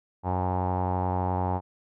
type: tone with low-pass filter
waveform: sawtooth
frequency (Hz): 91.6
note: F#2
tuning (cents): -17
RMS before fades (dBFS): -27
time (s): 0.23-1.61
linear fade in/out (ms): 50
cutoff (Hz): 860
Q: 6.7
effects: none